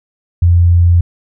sine tone, 86.6 Hz, F2, 14 cents flat, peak -5 dBFS, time 0.42-1.01 s, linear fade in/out 5 ms, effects none

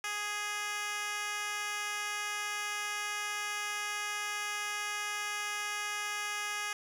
10% pulse tone with high-pass filter, 415.3 Hz, G#4, in tune, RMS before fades -36 dBFS, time 0.04-6.73 s, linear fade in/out 2 ms, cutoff 1200 Hz, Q 0.6, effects low-pass 11000 Hz 12 dB/octave + 9-bit

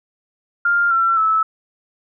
sine tone with pitch steps, 1400 / 1352.3 / 1306.2 Hz, F6 / E6 / E6, +4 / +44 / -16 cents, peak -13 dBFS, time 0.65-1.43 s, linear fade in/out 5 ms, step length 260 ms, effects none

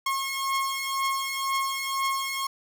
sawtooth beating tone pair, 1082 / 1084 Hz, C#6 / C#6, -42 / -39 cents, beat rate 2 Hz, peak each -27 / -24 dBFS, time 0.06-2.47 s, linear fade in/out 5 ms, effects none

